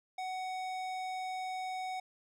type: tone with tanh clipping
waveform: sine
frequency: 746 Hz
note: F#5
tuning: 14 cents sharp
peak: -38 dBFS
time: 0.18-2 s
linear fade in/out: 5 ms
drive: 17 dB
effects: none